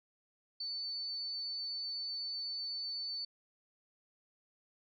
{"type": "tone", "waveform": "sine", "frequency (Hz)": 4504, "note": "C#8", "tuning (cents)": 27, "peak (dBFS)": -37, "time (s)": [0.6, 3.25], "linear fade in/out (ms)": 5, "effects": []}